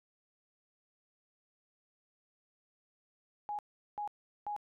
sine tone bursts, 830.6 Hz, G#5, in tune, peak -35 dBFS, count 3, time 3.49-4.564 s, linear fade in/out 0 ms, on 98 ms, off 390 ms, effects none

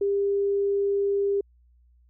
sine tone, 400 Hz, G4, 35 cents sharp, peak -21 dBFS, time 0.01-1.41 s, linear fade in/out 5 ms, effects added 60 Hz sine -56 dBFS peak until 2.09 s

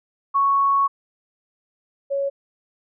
sine tone pair in turn, 1108.7 / 555.7 Hz, C#6 / C#5, 0 / +4 cents, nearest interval octave, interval 1196 cents, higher first, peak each -15 / -20 dBFS, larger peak first, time 0.34-0.88 / 2.1-2.3 s, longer first, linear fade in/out 20 ms, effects none

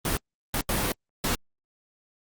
pink noise bursts at uneven times, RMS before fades -26 dBFS, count 4, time 0.05-0.17 / 0.54-0.61 / 0.69-0.92 / 1.24-1.35 s, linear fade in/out 2 ms, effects Opus 32 kbps

